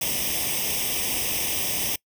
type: noise with comb filter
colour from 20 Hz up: white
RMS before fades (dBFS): -26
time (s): 0.01-1.96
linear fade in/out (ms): 5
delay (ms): 0.35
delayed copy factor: +0.85
effects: noise-tail reverb RT60 0.1 s tail -24 dB re dry